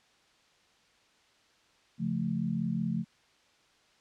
sine chord, Db augmented, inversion none, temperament equal, 138.59 / 174.61 / 220 Hz, Db3 / F3 / A3, 0 / 0 / 0 cents, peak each -36 / -32 / -32 dBFS, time 1.98-3.05 s, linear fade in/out 50 ms, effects white hiss -65 dBFS RMS until 4 s + low-pass 5000 Hz 12 dB/octave

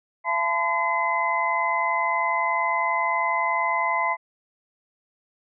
sine tone cluster, 678 / 868 / 1018 / 2045 Hz, E5 / A5 / C6 / C7, +49 / -24 / -48 / -40 cents, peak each -29 / -28 / -24 / -26 dBFS, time 0.24-4.17 s, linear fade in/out 50 ms, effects none

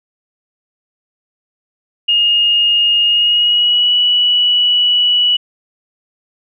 sine tone with pitch glide, 2848 to 2943 Hz, F7 to F#7, +33 to -10 cents, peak -9 dBFS, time 2.08-5.37 s, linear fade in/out 10 ms, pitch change +57 cents, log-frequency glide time 3.05-3.93 s, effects none

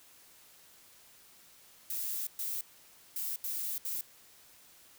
violet noise bursts at uneven times, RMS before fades -36 dBFS, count 5, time 1.9-2.27 / 2.39-2.61 / 3.16-3.36 / 3.44-3.78 / 3.85-4.01 s, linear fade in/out 2 ms, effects white hiss -59 dBFS RMS until 4.98 s

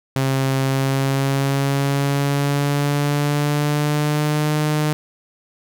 sawtooth tone with pitch glide, 134.3 to 151.62 Hz, C3 to D#3, +46 to -44 cents, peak -13 dBFS, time 0.16-4.93 s, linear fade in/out 0 ms, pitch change +210 cents, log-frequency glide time 0.64-4.57 s, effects none

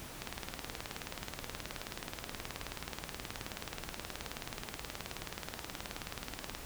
click train, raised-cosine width 0.2 ms, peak -21 dBFS, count 120, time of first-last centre 0.22-6.55 s, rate 18.8 Hz, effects pink hiss -47 dBFS RMS until 6.65 s

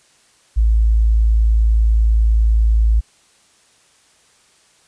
sine tone, 55 Hz, A1, in tune, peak -10 dBFS, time 0.56-3.01 s, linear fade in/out 20 ms, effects white hiss -54 dBFS RMS until 4.87 s + resampled to 22050 Hz

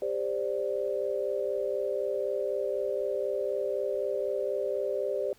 sine chord, G suspended fourth, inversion none, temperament equal with one note detuned, 398.6 / 523.3 / 587.3 Hz, G4 / C5 / D5, +29 / 0 / 0 cents, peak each -32 dBFS, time 0.02-5.33 s, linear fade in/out 2 ms, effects pink hiss -61 dBFS RMS until 5.38 s

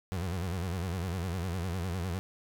30% pulse tone with vibrato, 89.2 Hz, F2, 37 cents sharp, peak -29 dBFS, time 0.12-2.19 s, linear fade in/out 0 ms, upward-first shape sine, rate 9.9 Hz, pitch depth 140 cents each way, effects none

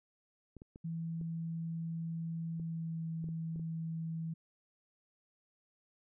clicks, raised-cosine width 3 ms, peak -37 dBFS, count 9, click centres 0.567 / 0.619 / 0.759 / 1.213 / 2.598 / 3.242 / 3.288 / 3.56 / 3.596 s
sine tone with pitch glide, 164.81 to 162.92 Hz, E3 to E3, 0 to -20 cents, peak -36 dBFS, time 0.84-4.34 s, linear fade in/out 10 ms, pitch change -20 cents, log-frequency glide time 2.53-3.09 s
effects none

